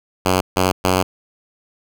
5% pulse tone bursts at uneven times, 92.5 Hz, F#2, in tune, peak -3 dBFS, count 3, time 0.25-0.41 / 0.56-0.72 / 0.84-1.03 s, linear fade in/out 10 ms, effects none

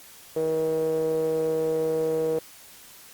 sawtooth tone with band-pass filter, 159.3 Hz, D#3, 41 cents sharp, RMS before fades -25 dBFS, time 0.36-2.39 s, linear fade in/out 5 ms, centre 470 Hz, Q 6.7, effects white hiss -48 dBFS RMS until 3.13 s + Opus 48 kbps

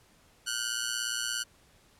10% pulse ring-modulated tone, 1480 Hz, F#6, in tune, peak -19 dBFS, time 0.46-1.44 s, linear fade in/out 20 ms, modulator 58.6 Hz, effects pink hiss -62 dBFS RMS until 1.99 s + low-pass 12000 Hz 12 dB/octave

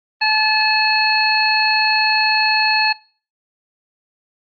harmonic tone, 864 Hz, A5, 32 cents flat, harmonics 1 / 2 / 3 / 5, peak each -19 / -19 / -19 / -19 dBFS, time 0.21-2.93 s, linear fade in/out 10 ms, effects noise-tail reverb RT60 0.4 s tail -21 dB re dry + Opus 32 kbps

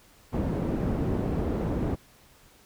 white low-pass noise, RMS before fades -28 dBFS, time 0.32-1.96 s, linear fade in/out 20 ms, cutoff 300 Hz, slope 12 dB/octave, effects pink hiss -57 dBFS RMS until 2.65 s

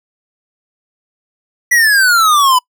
square exponential sweep, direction down, 1975.5 to 987.8 Hz, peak -8 dBFS, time 1.71-2.59 s, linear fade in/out 10 ms, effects noise-tail reverb RT60 0.1 s tail -26 dB re dry

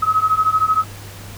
sine beating tone pair, 1271 / 1284 Hz, D#6 / E6, +36 / -46 cents, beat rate 13 Hz, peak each -17 / -16 dBFS, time 0.02-0.84 s, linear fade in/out 10 ms, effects added 100 Hz sine -35 dBFS peak until 1.37 s + pink hiss -38 dBFS RMS until 1.37 s

